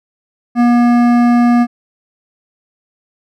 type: tone with hard clipping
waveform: triangle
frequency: 240 Hz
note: B3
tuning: 49 cents flat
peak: -9 dBFS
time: 0.55-1.67 s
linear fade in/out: 50 ms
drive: 17 dB
effects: none